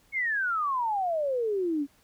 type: exponential sweep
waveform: sine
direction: down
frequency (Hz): 2217 to 273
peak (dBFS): -25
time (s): 0.12-1.87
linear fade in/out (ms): 50
effects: pink hiss -63 dBFS RMS until 2.03 s